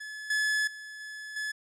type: tone with level steps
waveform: 45% pulse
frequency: 1715 Hz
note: A6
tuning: 45 cents flat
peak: -38 / -25 / -41 / -39 / -31 dBFS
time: 0-1.52 s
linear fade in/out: 10 ms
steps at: 0.3 / 0.67 / 1 / 1.36 s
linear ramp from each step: 5 ms
effects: low-pass 9000 Hz 12 dB/octave